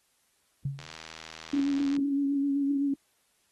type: tone with exponential decay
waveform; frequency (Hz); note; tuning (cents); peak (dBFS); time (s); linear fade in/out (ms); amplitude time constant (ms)
sine; 138.59; C#3; 0; -25; 0.65-0.95; 5; 64
type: click train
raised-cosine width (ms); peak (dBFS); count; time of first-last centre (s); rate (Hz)
0.2; -25; 95; 0.79-1.965; 80
type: tone with vibrato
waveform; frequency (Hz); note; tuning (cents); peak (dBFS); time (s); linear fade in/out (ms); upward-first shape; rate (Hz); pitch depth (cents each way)
sine; 280; C#4; +18; -24; 1.53-2.94; 5; sine; 7.8; 28
effects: white hiss -70 dBFS RMS until 3.51 s + AAC 32 kbps